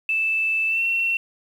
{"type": "tone with pitch glide", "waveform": "sine", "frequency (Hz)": [2637, 2714], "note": ["E7", "E7"], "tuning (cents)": [0, 50], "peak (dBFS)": -19, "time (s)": [0.09, 1.17], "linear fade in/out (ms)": 2, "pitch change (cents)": 50, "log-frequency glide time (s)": [0.68, 0.83], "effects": ["8-bit"]}